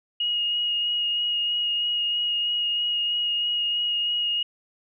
sine tone with vibrato, 2876 Hz, F#7, 50 cents flat, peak -22 dBFS, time 0.2-4.43 s, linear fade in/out 5 ms, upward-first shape sine, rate 3.1 Hz, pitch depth 12 cents each way, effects none

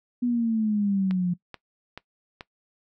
sine exponential sweep, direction down, 246.9 to 174.61 Hz, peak -21 dBFS, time 0.22-1.34 s, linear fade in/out 10 ms
click train, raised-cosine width 0.3 ms, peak -21 dBFS, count 4, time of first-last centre 1.11-2.409 s, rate 2.31 Hz
effects noise-tail reverb RT60 0.1 s tail -19 dB re dry

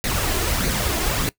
pink noise with flanger, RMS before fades -22 dBFS, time 0.04-1.29 s, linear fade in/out 0 ms, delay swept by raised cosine 0.46 to 2.96 ms, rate 1.6 Hz, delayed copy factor +0.5, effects noise-tail reverb RT60 0.1 s tail -20 dB re dry

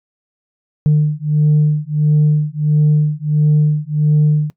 sine beating tone pair, 150 / 151.5 Hz, D3 / D#3, +37 / -46 cents, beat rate 1.5 Hz, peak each -12 dBFS, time 0.86-4.5 s, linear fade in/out 0 ms, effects noise-tail reverb RT60 0.1 s tail -20 dB re dry + tanh soft clip ceiling -6 dBFS

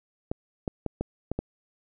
clicks, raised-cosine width 2 ms, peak -15 dBFS, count 6, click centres 0.315 / 0.678 / 0.863 / 1.01 / 1.316 / 1.39 s, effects none

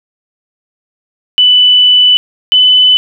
sine tone pair in turn, 2986 / 3007 Hz, F#7 / F#7, +15 / +27 cents, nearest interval unison, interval 12 cents, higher second, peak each -3 dBFS, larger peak neither, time 1.38-2.17 / 2.52-2.97 s, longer first, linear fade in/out 0 ms, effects none

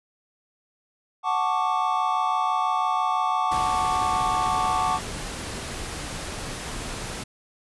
triangle chord, D major seventh, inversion first, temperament equal, 740 / 880 / 1108.7 / 1174.7 Hz, F#5 / A5 / C#6 / D6, 0 / 0 / 0 / 0 cents, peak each -25 dBFS, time 1.23-5 s, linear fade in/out 50 ms
pink noise, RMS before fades -33 dBFS, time 3.51-7.24 s, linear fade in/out 10 ms
effects resampled to 24000 Hz

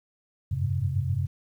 sine tone cluster, 90.4 / 98.9 / 105.2 / 133.9 Hz, F#2 / G2 / G#2 / C3, -40 / +16 / +23 / +40 cents, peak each -29 / -30 / -33 / -28 dBFS, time 0.51-1.27 s, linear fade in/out 10 ms, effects 10-bit

